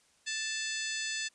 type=harmonic tone with a mistuned harmonic; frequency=880 Hz; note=A5; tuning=in tune; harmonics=2 / 3 / 4 / 5 / 6 / 7 / 8 / 9; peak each=-38 / -40 / -41 / -42 / -43 / -43 / -44 / -45 dBFS; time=0.26-1.29 s; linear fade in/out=20 ms; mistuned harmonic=6; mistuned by=-94 cents; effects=white hiss -67 dBFS RMS until 1.34 s + resampled to 22050 Hz